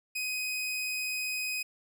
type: tone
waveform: sawtooth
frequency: 2509 Hz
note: D#7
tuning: 14 cents sharp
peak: -28 dBFS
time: 0.15-1.63 s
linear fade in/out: 10 ms
effects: none